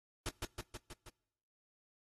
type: noise with echo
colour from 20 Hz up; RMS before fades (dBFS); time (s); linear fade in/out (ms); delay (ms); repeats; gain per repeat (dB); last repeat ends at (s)
pink; -38; 0.26-0.29; 2; 160; 5; -3; 1.09
effects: noise-tail reverb RT60 0.9 s tail -25 dB re dry + AAC 32 kbps